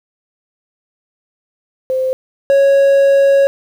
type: tone pair in turn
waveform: sine / triangle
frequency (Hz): 520 / 552.7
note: C5 / C#5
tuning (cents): -11 / -5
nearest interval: minor second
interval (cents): 106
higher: second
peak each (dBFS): -13 / -5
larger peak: second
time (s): 1.9-2.13 / 2.5-3.47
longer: second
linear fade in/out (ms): 0
effects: 7-bit